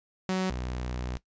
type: tone pair in turn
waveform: sawtooth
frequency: 187 / 61.95 Hz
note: F#3 / B1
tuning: +19 / +6 cents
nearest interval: octave + perfect fifth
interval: 1913 cents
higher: first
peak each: -22 / -28 dBFS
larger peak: first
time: 0.29-0.5 / 0.5-1.17 s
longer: second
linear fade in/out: 0 ms
effects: noise-tail reverb RT60 0.1 s tail -18 dB re dry + resampled to 16000 Hz